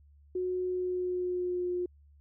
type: tone with pitch glide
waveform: sine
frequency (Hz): 365.6 to 357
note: F#4 to F4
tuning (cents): -21 to +38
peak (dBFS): -29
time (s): 0.35-1.86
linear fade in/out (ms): 5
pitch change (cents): -41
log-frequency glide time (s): 0.65-1.71
effects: added 72 Hz sine -56 dBFS peak until 2.2 s